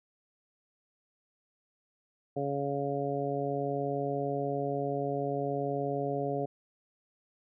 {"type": "harmonic tone", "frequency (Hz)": 140.5, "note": "C#3", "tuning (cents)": 24, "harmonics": [1, 2, 3, 4, 5], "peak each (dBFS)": [-37, -37, -34, -36, -36], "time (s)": [2.36, 6.46], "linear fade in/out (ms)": 10, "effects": []}